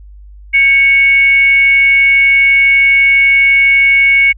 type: tone with frequency modulation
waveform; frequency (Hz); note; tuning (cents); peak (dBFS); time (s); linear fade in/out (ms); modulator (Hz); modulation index
sine; 2217; C#7; 0; -5; 0.53-4.33; 20; 604; 0.23
effects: added 50 Hz sine -32 dBFS peak until 4.37 s